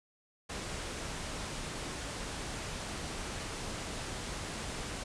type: low-pass noise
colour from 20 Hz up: pink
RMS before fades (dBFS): -40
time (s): 0.49-5.04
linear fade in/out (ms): 10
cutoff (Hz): 9700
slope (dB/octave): 48
effects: none